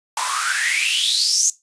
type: noise with high-pass filter sweep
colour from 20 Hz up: white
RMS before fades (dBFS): -19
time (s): 0.17-1.5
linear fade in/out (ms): 2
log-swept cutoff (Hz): 900 to 6800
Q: 9.8
effects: noise-tail reverb RT60 0.2 s tail -18 dB re dry + resampled to 22050 Hz